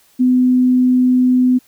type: tone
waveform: sine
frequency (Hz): 252.4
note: B3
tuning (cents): +38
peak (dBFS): -9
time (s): 0.19-1.59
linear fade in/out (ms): 20
effects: white hiss -53 dBFS RMS until 1.67 s